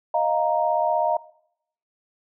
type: chord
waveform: sine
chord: Eb suspended second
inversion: none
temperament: equal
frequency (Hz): 622.3 / 698.5 / 932.3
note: Eb5 / F5 / Bb5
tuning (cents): 0 / 0 / 0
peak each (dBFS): -23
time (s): 0.14-1.17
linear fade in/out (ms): 5
effects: noise-tail reverb RT60 0.7 s tail -20 dB re dry